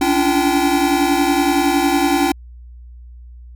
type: tone cluster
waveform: square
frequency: 281.6 / 292.4 / 342 / 775 Hz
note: C#4 / D4 / F4 / G5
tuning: +27 / -7 / -36 / -20 cents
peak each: -20 dBFS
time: 0.01-2.32 s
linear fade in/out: 5 ms
effects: added 60 Hz sine -35 dBFS peak until 3.55 s